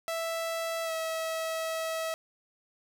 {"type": "tone with pitch glide", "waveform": "sawtooth", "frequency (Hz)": [659.3, 647.2], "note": ["E5", "E5"], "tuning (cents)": [0, -32], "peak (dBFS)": -27, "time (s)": [0.08, 2.14], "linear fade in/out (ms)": 0, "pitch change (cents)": -32, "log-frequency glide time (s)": [0.84, 0.92], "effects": []}